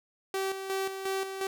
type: tone with tremolo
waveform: sawtooth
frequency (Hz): 385.6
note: G4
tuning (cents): -28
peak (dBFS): -25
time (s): 0.34-1.47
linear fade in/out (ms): 2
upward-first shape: square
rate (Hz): 2.8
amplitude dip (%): 55
effects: none